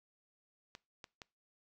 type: clicks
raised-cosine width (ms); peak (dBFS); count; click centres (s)
0.2; -30; 3; 0.751 / 1.042 / 1.218
effects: noise-tail reverb RT60 0.3 s tail -24 dB re dry